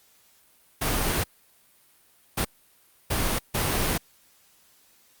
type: noise bursts at uneven times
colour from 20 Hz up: pink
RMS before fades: -25 dBFS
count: 4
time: 0.81-1.24 / 2.37-2.45 / 3.1-3.39 / 3.54-3.98 s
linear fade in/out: 10 ms
effects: white hiss -60 dBFS RMS until 5.2 s + Opus 48 kbps